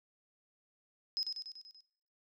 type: tone with echo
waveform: sine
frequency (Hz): 5090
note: D#8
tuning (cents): +39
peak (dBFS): -31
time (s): 1.17-1.23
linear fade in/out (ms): 0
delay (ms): 96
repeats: 6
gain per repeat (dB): -4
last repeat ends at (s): 1.806
effects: noise-tail reverb RT60 0.6 s tail -19 dB re dry